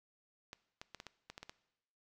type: clicks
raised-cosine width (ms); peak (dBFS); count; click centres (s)
0.2; -29; 9; 0.531 / 0.815 / 0.947 / 1.001 / 1.067 / 1.3 / 1.379 / 1.43 / 1.495
effects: noise-tail reverb RT60 0.9 s tail -19 dB re dry

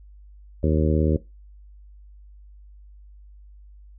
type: harmonic tone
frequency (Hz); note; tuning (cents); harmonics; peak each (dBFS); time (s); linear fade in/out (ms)
77.5; D#2; -6; 1 / 2 / 3 / 4 / 5 / 6 / 7; -21 / -24 / -26 / -27 / -28 / -29 / -29; 0.63-1.17; 5
effects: noise-tail reverb RT60 0.2 s tail -18 dB re dry + added 50 Hz sine -44 dBFS peak until 3.98 s

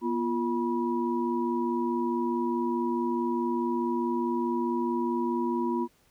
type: tone cluster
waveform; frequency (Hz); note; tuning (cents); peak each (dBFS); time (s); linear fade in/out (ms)
sine; 242 / 346.7 / 971; B3 / F4 / B5; -35 / -13 / -30; -29 / -29 / -32; 0.01-5.88; 50
effects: pink hiss -65 dBFS RMS until 6.1 s

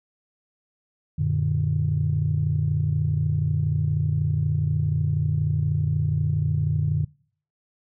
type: chord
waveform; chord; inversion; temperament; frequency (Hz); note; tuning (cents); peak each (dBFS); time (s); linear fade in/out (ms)
sine; Gb augmented; none; equal with one note detuned; 92.5 / 116.54 / 149.14; Gb2 / Bb2 / D3; 0 / 0 / +27; -25 / -27 / -22; 1.18-7.05; 10
effects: noise-tail reverb RT60 0.5 s tail -22 dB re dry + tanh soft clip ceiling -12 dBFS

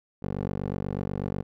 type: tone with band-pass filter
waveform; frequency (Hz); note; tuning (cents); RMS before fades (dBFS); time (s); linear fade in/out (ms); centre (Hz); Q
15% pulse; 48.15; G1; -30; -31; 0.22-1.43; 20; 300; 0.9
effects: none

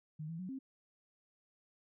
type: tone with pitch steps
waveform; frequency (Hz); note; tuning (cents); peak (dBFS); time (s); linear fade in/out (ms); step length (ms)
sine; 154.2 / 164.8 / 184.4 / 266.1; D#3 / E3 / F#3 / C4; -15 / 0 / -6 / +29; -40; 0.19-0.59; 10; 100
effects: none

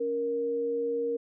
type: tone pair together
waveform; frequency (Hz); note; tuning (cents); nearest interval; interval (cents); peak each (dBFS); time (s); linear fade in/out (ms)
sine; 278.9 / 469.1; C#4 / A#4; +11 / +11; major sixth; 900; -37 / -27; 0-1.17; 10
effects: none

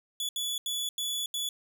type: tone bursts at uneven times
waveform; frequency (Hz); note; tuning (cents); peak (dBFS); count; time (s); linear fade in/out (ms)
sawtooth; 3428; A7; -46; -27; 5; 0.2-0.29 / 0.36-0.58 / 0.66-0.89 / 0.98-1.26 / 1.34-1.49; 2
effects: none

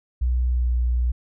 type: tone with pitch glide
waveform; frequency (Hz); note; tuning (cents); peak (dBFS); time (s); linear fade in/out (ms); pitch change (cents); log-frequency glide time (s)
sine; 61.74 to 60.64; B1 to B1; 0 to -31; -18; 0.21-1.12; 10; -31; 0.51-0.68
effects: none

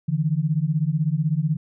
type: beating tone pair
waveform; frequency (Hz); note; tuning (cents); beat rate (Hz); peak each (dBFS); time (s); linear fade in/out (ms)
sine; 146.83 / 162.83; D3 / E3; 0 / -21; 16; -22; 0.08-1.57; 10
effects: none

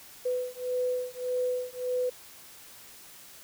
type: beating tone pair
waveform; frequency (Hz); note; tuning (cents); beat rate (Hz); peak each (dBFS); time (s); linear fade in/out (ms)
sine; 499.3 / 501; B4 / B4; +19 / +25; 1.7; -31; 0.25-2.1; 10
effects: white hiss -50 dBFS RMS until 3.43 s

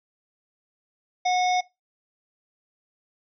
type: harmonic tone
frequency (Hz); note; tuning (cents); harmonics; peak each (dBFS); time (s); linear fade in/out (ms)
729; F#5; -26; 1 / 3 / 5 / 7 / 8; -20 / -30 / -34 / -37 / -38; 1.25-1.61; 10
effects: noise-tail reverb RT60 0.2 s tail -19 dB re dry

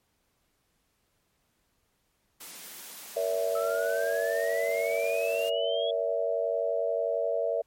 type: high-pass noise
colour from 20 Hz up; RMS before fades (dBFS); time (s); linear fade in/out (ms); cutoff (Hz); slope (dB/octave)
white; -44; 2.4-5.5; 10; 160; 96
type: chord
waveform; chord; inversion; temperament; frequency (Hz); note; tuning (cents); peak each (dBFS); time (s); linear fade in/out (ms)
sine; A# diminished; none; equal with one note detuned; 466.2 / 568 / 659.3; A#4 / C#5 / E5; 0 / +42 / 0; -31 / -30 / -29; 3.16-7.62; 10
type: exponential sweep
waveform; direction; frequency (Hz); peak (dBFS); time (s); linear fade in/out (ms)
sine; up; 1300 to 3373; -34; 3.55-5.91; 5
effects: pink hiss -73 dBFS RMS until 7.66 s + MP3 64 kbps

